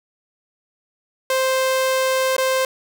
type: tone with dropouts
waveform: sawtooth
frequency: 523.3 Hz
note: C5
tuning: in tune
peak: -13 dBFS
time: 1.3-2.65 s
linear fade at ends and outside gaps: 2 ms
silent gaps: 2.366-2.381 s
effects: none